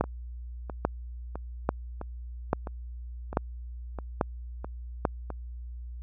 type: two click trains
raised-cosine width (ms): 1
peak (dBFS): -9 / -22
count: 7 / 9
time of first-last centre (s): 0.01-5.052 / 0.04-5.303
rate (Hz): 1.19 / 1.52
effects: added 60 Hz sine -37 dBFS peak until 6.02 s